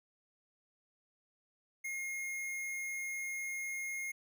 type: tone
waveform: square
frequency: 2144 Hz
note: C7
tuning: 42 cents sharp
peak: -38 dBFS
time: 1.84-4.12 s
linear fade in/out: 10 ms
effects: none